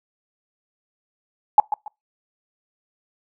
sine tone with echo, 843 Hz, G#5, 26 cents sharp, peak -6 dBFS, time 1.58-1.6 s, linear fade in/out 2 ms, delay 140 ms, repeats 2, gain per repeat -12 dB, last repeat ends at 1.88 s, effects noise-tail reverb RT60 0.2 s tail -25 dB re dry

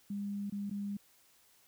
sine tone with dropouts, 202 Hz, G#3, 48 cents flat, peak -35 dBFS, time 0.1-0.97 s, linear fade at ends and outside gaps 5 ms, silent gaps 0.499-0.522 / 0.698-0.71 s, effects white hiss -66 dBFS RMS until 1.67 s

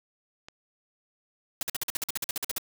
click, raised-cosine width 0.2 ms, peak -26 dBFS, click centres 0.485 s
white noise bursts, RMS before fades -30 dBFS, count 15, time 1.61-2.582 s, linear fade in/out 2 ms, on 20 ms, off 48 ms
effects none

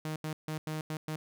sawtooth tone bursts at uneven times, 155.56 Hz, D#3, in tune, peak -30 dBFS, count 6, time 0.05-0.16 / 0.24-0.33 / 0.48-0.58 / 0.67-0.81 / 0.9-0.97 / 1.08-1.16 s, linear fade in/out 2 ms, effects none

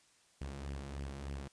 sawtooth tone with flanger, 69.3 Hz, C#2, in tune, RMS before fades -43 dBFS, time 0.41-1.48 s, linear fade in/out 5 ms, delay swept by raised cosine 0.36 to 5.96 ms, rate 3.3 Hz, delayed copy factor +0.55, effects white hiss -68 dBFS RMS until 1.52 s + resampled to 22050 Hz

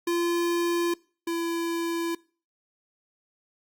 square tone pair in turn, 343.6 / 336.5 Hz, F4 / E4, -28 / +36 cents, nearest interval unison, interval 36 cents, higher first, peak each -24 / -27 dBFS, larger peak first, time 0.07-0.94 / 1.27-2.15 s, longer second, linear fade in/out 5 ms, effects noise-tail reverb RT60 0.4 s tail -23 dB re dry + Opus 48 kbps

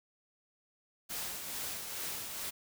white noise with tremolo, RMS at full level -38 dBFS, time 1.09-2.51 s, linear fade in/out 20 ms, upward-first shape triangle, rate 2.3 Hz, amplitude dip 45%, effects none

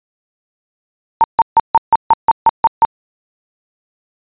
sine tone bursts, 912 Hz, A#5, 38 cents flat, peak -4 dBFS, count 10, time 1.21-2.85 s, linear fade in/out 0 ms, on 29 ms, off 150 ms, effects resampled to 8000 Hz

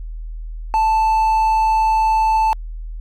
triangle tone, 880 Hz, A5, in tune, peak -11 dBFS, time 0.74-2.53 s, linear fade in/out 0 ms, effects added 40 Hz sine -26 dBFS peak until 3 s + AAC 64 kbps

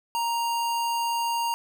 square tone, 934 Hz, A#5, 3 cents sharp, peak -25 dBFS, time 0.15-1.54 s, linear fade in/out 0 ms, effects none

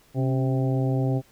harmonic tone with a mistuned harmonic, 130.81 Hz, C3, in tune, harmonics 1 / 2 / 3 / 4 / 5 / 6, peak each -22 / -28 / -32 / -34 / -36 / -38 dBFS, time 0.14-1.22 s, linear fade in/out 50 ms, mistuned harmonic 2, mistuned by +57 cents, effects pink hiss -58 dBFS RMS until 1.31 s

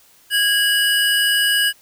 square tone pair together, 1644.4 / 2938 Hz, G#6 / F#7, -18 / -13 cents, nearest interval minor seventh, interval 1005 cents, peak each -18 dBFS, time 0.3-1.73 s, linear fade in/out 50 ms, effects white hiss -52 dBFS RMS until 1.81 s

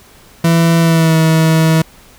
40% pulse tone with pitch glide, 166.4 to 160.55 Hz, E3 to E3, +17 to -45 cents, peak -7 dBFS, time 0.44-1.82 s, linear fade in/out 5 ms, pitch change -62 cents, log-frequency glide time 0.8-1.16 s, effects pink hiss -43 dBFS RMS until 2.18 s

